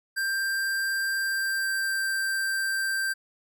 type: tone with pitch glide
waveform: square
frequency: 1581 to 1571 Hz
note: G6 to G6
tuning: +14 to +3 cents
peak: -26 dBFS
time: 0.16-3.14 s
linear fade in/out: 20 ms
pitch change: -11 cents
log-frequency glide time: 1.16-2.07 s
effects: none